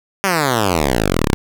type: exponential sweep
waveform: 5% pulse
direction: down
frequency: 202.2 to 30.87 Hz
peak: -3 dBFS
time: 0.24-1.34 s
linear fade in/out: 0 ms
effects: none